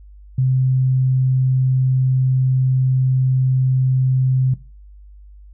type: tone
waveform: sine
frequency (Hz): 130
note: C3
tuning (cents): -11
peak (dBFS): -13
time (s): 0.38-4.54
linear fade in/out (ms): 5
effects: noise-tail reverb RT60 0.3 s tail -17 dB re dry + added 50 Hz sine -39 dBFS peak until 5.53 s